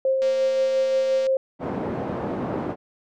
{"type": "tone with tremolo", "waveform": "sine", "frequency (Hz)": 530, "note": "C5", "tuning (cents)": 22, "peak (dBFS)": -17, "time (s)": [0.05, 1.37], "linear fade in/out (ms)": 2, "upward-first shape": "sine", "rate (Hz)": 5.7, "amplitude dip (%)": 30}
{"type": "click train", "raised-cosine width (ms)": 0.2, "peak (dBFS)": -22, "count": 244, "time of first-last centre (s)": [0.22, 1.267], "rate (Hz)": 232}
{"type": "band-pass noise", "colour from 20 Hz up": "pink", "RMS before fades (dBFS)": -28, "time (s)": [1.59, 2.76], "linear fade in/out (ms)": 50, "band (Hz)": [180, 720], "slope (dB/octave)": 12}
{"effects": []}